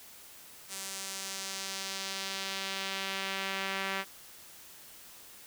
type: tone with band-pass filter sweep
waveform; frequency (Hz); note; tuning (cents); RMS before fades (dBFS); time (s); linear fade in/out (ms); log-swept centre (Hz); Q
sawtooth; 193.5; G3; -22; -37; 0.68-4.05; 50; 8500 to 2100; 1.1
effects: white hiss -52 dBFS RMS until 5.46 s